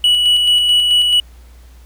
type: tone with tremolo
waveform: triangle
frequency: 2940 Hz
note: F#7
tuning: 12 cents flat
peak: -7 dBFS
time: 0.04-1.2 s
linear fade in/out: 2 ms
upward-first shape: square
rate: 4.6 Hz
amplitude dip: 30%
effects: added 60 Hz sine -38 dBFS peak until 1.85 s + pink hiss -51 dBFS RMS until 1.85 s